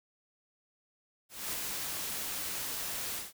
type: noise with ADSR envelope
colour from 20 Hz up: white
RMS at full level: -35 dBFS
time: 1.29-3.33 s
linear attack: 240 ms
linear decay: 10 ms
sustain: -2 dB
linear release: 170 ms
effects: none